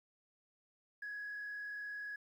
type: tone with frequency modulation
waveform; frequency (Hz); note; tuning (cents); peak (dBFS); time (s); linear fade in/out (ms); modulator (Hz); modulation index
sine; 1673; G#6; +12; -40; 1.02-2.16; 5; 37.2; 0.46
effects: tanh soft clip ceiling -38 dBFS + 12-bit